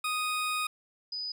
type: tone pair in turn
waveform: 20% pulse / sine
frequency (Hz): 1244.5 / 4978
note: D#6 / D#8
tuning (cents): 0 / 0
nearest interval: 2 octaves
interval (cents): 2400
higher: second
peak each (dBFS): -24 / -33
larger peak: first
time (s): 0.04-0.67 / 1.12-1.32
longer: first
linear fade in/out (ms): 5
effects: none